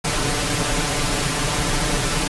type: noise with comb filter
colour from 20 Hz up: pink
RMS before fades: -21 dBFS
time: 0.04-2.28 s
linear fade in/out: 10 ms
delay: 6.8 ms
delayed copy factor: +0.75
effects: resampled to 24000 Hz